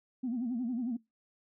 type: tone with vibrato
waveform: sine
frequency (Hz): 242.3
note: B3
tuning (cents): -33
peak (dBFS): -30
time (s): 0.23-0.97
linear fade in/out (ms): 10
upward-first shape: sine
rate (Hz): 11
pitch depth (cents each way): 130
effects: noise-tail reverb RT60 0.2 s tail -22 dB re dry + tanh soft clip ceiling -27 dBFS